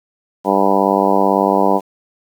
harmonic tone, 98 Hz, G2, in tune, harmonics 2 / 3 / 4 / 5 / 6 / 7 / 8 / 9 / 10, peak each -20 / -20 / -20 / -20 / -20 / -20 / -20 / -20 / -20 dBFS, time 0.44-1.81 s, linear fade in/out 50 ms, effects 7-bit

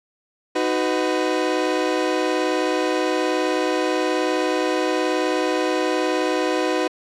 30% pulse chord, B major, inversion first, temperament equal with one note detuned, 311.1 / 370 / 501.4 Hz, D#4 / F#4 / B4, 0 / 0 / +26 cents, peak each -21 dBFS, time 0.55-6.88 s, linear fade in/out 10 ms, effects low-pass 6000 Hz 12 dB/octave

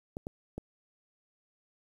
clicks, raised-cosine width 2 ms, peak -24 dBFS, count 3, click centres 0.169 / 0.269 / 0.58 s, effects 9-bit

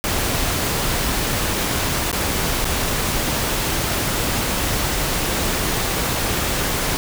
pink noise with dropouts, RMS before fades -21 dBFS, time 0.04-6.97 s, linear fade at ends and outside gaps 0 ms, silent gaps 2.115-2.128 / 2.645-2.653 s, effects none

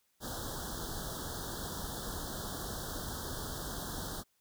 pink band-stop noise, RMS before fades -40 dBFS, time 0.2-4.24 s, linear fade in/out 50 ms, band 1700 to 3200 Hz, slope 96 dB/octave, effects white hiss -75 dBFS RMS until 4.4 s

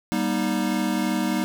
square chord, Eb major, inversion first, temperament equal with one note detuned, 196 / 239.2 / 311.1 Hz, G3 / Bb3 / Eb4, 0 / +45 / 0 cents, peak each -27 dBFS, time 0.12-1.44 s, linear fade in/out 0 ms, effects 9-bit

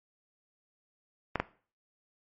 clicks, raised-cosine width 0.5 ms, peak -13 / -12 dBFS, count 2, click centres 1.357 / 1.4 s, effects noise-tail reverb RT60 0.4 s tail -17 dB re dry + MP3 32 kbps

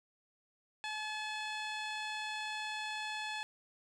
15% pulse tone with low-pass filter, 858 Hz, A5, 44 cents flat, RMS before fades -40 dBFS, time 0.84-3.43 s, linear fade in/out 0 ms, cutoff 5600 Hz, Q 1.4, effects none

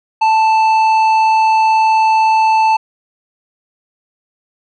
sine tone with tanh clipping, 881 Hz, A5, 2 cents sharp, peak -10 dBFS, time 0.21-2.77 s, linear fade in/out 10 ms, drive 9 dB, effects none

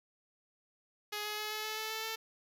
5% pulse tone with pitch steps, 418.4 / 422 / 425.7 / 429.4 / 433.2 / 436.9 / 440.7 / 444.6 Hz, G#4 / G#4 / G#4 / A4 / A4 / A4 / A4 / A4, +13 / +28 / +43 / -42 / -27 / -12 / +3 / +18 cents, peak -25 dBFS, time 1.12-2.16 s, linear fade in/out 10 ms, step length 130 ms, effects none

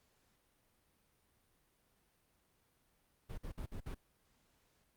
brown noise bursts, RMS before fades -43 dBFS, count 5, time 3.29-3.947 s, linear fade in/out 10 ms, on 89 ms, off 53 ms, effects pink hiss -75 dBFS RMS until 4.96 s + Opus 48 kbps

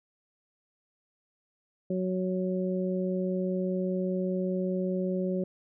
harmonic tone, 185 Hz, F#3, in tune, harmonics 1 / 2 / 3, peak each -29 / -32 / -34 dBFS, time 1.9-5.44 s, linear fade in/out 5 ms, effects none

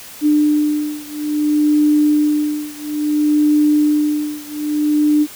sine beating tone pair, 298.8 / 299.39 Hz, D4 / D4, +30 / +33 cents, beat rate 0.59 Hz, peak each -15 / -16 dBFS, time 0.21-5.27 s, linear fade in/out 50 ms, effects white hiss -36 dBFS RMS until 5.35 s

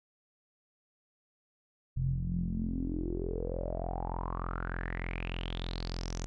sawtooth tone with low-pass filter sweep, 43.32 Hz, F1, 13 cents flat, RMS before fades -35 dBFS, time 1.96-6.26 s, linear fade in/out 0 ms, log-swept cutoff 120 to 6600 Hz, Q 8.1, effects none

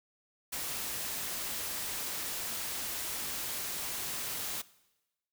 white noise, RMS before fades -37 dBFS, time 0.52-4.62 s, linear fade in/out 10 ms, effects noise-tail reverb RT60 1.0 s tail -20 dB re dry

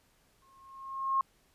sine tone with exponential growth, 1076 Hz, C6, 48 cents sharp, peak -23 dBFS, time 0.42-1.21 s, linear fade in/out 2 ms, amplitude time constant 170 ms, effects pink hiss -68 dBFS RMS until 1.54 s + resampled to 32000 Hz

